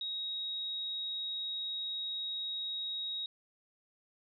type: tone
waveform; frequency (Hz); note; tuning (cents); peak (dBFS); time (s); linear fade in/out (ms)
sine; 3788; A#7; +27; -35; 0.01-3.26; 2
effects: none